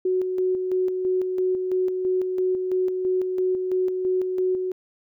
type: tone with tremolo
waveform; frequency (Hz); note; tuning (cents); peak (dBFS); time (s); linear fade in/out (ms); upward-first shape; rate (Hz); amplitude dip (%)
sine; 370; F#4; 0; -19; 0.05-4.72; 5; square; 3; 40
effects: none